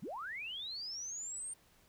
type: linear sweep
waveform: sine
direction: up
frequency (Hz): 123.47 to 8870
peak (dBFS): -40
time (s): 0.02-1.54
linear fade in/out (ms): 10
effects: pink hiss -67 dBFS RMS until 1.88 s